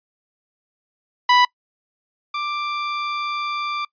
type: tone pair in turn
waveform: sawtooth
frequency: 987.8 / 1179.1 Hz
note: B5 / D6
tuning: 0 / +7 cents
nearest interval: minor third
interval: 307 cents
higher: second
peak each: -8 / -19 dBFS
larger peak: first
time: 1.29-1.45 / 2.34-3.85 s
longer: second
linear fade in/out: 5 ms
effects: noise-tail reverb RT60 0.1 s tail -24 dB re dry + resampled to 11025 Hz